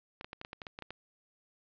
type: clicks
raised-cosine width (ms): 0.3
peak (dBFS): -26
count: 11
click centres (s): 0.211 / 0.245 / 0.331 / 0.414 / 0.449 / 0.531 / 0.618 / 0.668 / 0.789 / 0.823 / 0.906
effects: resampled to 11025 Hz + 11-bit